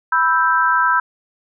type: chord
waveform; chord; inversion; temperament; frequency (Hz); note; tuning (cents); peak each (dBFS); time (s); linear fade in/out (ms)
sine; E minor; second; equal; 987.8 / 1318.5 / 1568; B5 / E6 / G6; 0 / 0 / 0; -17; 0.12-1; 5
effects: none